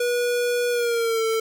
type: tone with pitch glide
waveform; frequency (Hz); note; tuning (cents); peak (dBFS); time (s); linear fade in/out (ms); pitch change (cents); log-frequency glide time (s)
square; 484.9 to 447.2; B4 to A4; -32 to +28; -21; 0-1.4; 5; -140; 0.7-1.23
effects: none